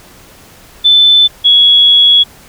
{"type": "tone pair in turn", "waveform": "sine", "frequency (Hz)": [3520, 3352], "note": ["A7", "G#7"], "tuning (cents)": [0, 15], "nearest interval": "minor second", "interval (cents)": 85, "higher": "first", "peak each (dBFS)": -3, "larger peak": "neither", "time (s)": [[0.84, 1.28], [1.44, 2.24]], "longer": "second", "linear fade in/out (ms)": 20, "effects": ["pink hiss -39 dBFS RMS until 2.48 s"]}